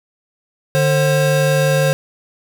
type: tone pair together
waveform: square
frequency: 148.92 / 533 Hz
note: D3 / C5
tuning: +24 / +32 cents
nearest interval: octave + minor seventh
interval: 2208 cents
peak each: -16 dBFS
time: 0.75-1.93 s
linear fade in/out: 0 ms
effects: none